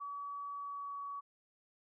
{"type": "tone with pitch glide", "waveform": "sine", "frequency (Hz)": [1139, 1131.1], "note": ["C#6", "C#6"], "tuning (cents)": [47, 35], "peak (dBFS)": -40, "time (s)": [0, 1.21], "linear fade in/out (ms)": 20, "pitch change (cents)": -12, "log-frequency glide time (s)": [0.53, 0.98], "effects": []}